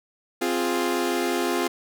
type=chord; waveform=sawtooth; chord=F minor; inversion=second; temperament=equal; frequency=261.6 / 349.2 / 415.3 Hz; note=C4 / F4 / Ab4; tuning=0 / 0 / 0 cents; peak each=-24 / -21 / -25 dBFS; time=0.41-1.68 s; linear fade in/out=10 ms; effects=none